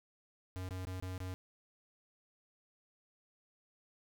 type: tone with dropouts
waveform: square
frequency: 92.5 Hz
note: F#2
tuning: in tune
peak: -40 dBFS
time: 0.56-1.34 s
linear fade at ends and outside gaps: 0 ms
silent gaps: 0.689-0.708 / 0.851-0.87 / 1-1.025 / 1.179-1.203 s
effects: none